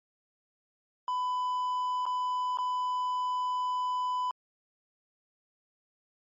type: tone with dropouts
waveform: triangle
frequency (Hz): 1000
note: B5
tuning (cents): +21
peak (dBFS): -26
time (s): 1.08-4.31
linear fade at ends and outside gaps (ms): 1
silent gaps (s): 2.055-2.064 / 2.573-2.586
effects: MP3 32 kbps